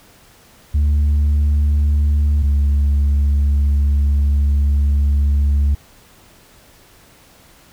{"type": "tone pair in turn", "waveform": "sine", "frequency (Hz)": [73.42, 71.29], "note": ["D2", "C#2"], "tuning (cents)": [0, 49], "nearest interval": "minor second", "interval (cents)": 51, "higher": "first", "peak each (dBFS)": -9, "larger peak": "neither", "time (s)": [[0.74, 2.43], [2.43, 5.75]], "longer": "second", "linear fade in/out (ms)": 10, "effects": ["tanh soft clip ceiling -11 dBFS", "pink hiss -48 dBFS RMS until 7.72 s"]}